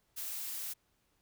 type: noise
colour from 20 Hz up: blue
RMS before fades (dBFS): -40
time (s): 0.16-0.74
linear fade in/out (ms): 20
effects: pink hiss -75 dBFS RMS until 1.21 s